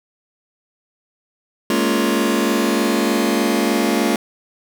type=chord; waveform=sawtooth; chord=Bb minor seventh; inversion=third; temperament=just; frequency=209.8 / 233.1 / 279.7 / 349.6 Hz; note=Ab3 / Bb3 / Db4 / F4; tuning=+18 / 0 / +16 / +2 cents; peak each=-17 dBFS; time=1.7-4.16 s; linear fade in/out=2 ms; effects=none